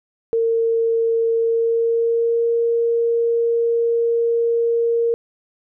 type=tone with pitch glide; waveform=sine; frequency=457.1 to 465.4 Hz; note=A#4 to A#4; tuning=-34 to -3 cents; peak=-15 dBFS; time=0.33-5.14 s; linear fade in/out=0 ms; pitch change=+31 cents; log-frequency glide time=1.35-2.46 s; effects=none